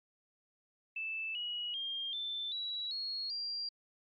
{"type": "tone with pitch steps", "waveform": "sine", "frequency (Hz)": [2637, 2909, 3209, 3540, 3906, 4309, 4753], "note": ["E7", "F#7", "G7", "A7", "B7", "C#8", "D8"], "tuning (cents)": [0, -30, 40, 10, -20, -50, 20], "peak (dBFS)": -36, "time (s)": [0.96, 3.69], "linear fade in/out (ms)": 5, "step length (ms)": 390, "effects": ["Opus 48 kbps"]}